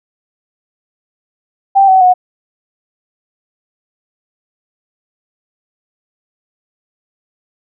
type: tone with pitch steps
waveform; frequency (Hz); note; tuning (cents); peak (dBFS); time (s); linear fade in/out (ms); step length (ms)
sine; 784 / 756.9 / 730.7; G5 / F#5 / F#5; 0 / +39 / -22; -4; 1.75-2.14; 20; 130
effects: none